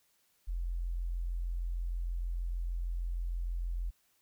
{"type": "tone", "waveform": "sine", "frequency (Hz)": 43.22, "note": "F1", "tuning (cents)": -17, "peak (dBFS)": -32, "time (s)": [0.47, 3.91], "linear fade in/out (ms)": 20, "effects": ["white hiss -72 dBFS RMS until 4.21 s"]}